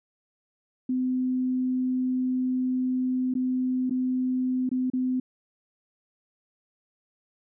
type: tone with dropouts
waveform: sine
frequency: 255.2 Hz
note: C4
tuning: 43 cents flat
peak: -23 dBFS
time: 0.89-5.2 s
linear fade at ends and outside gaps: 5 ms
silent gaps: 3.34-3.351 / 3.897-3.907 / 4.692-4.714 / 4.901-4.934 s
effects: none